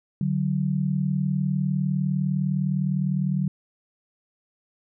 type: tone pair together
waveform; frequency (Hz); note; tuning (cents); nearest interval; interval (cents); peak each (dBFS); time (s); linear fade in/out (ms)
sine; 146.83 / 186.69; D3 / F#3; 0 / +16; major third; 416; -24; 0.21-3.48; 2
effects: none